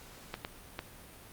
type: clicks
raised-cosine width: 0.3 ms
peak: -20 dBFS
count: 3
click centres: 0.341 / 0.449 / 0.791 s
effects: pink hiss -52 dBFS RMS until 1.32 s + Opus 48 kbps